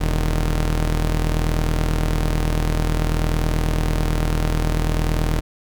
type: tone pair together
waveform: sawtooth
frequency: 40.55 / 153.1 Hz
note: E1 / D#3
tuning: -28 / -28 cents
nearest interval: octave + major seventh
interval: 2300 cents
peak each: -14 / -22 dBFS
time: 0-5.41 s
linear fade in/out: 20 ms
effects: none